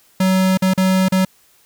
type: tone with dropouts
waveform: square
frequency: 187.9 Hz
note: F#3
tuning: 27 cents sharp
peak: -13 dBFS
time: 0.2-1.25 s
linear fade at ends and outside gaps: 5 ms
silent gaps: 0.574-0.621 / 0.737-0.776 / 1.085-1.121 s
effects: white hiss -54 dBFS RMS until 1.65 s